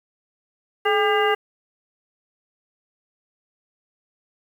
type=harmonic tone with a mistuned harmonic; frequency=401.8 Hz; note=G4; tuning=43 cents sharp; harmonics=1 / 2 / 3 / 4 / 5 / 7; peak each=-20 / -23 / -25 / -26 / -27 / -28 dBFS; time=0.85-1.35 s; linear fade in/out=10 ms; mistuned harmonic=1; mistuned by=+100 cents; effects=8-bit